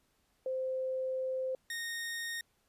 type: tone pair in turn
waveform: sine / sawtooth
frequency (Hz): 520 / 1853.1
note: C5 / A#6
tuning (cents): -11 / -11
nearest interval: octave + minor seventh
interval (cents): 2200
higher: second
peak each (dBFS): -32 / -33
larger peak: first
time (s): 0.46-1.55 / 1.7-2.41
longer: first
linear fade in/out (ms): 2
effects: pink hiss -74 dBFS RMS until 2.68 s + resampled to 32000 Hz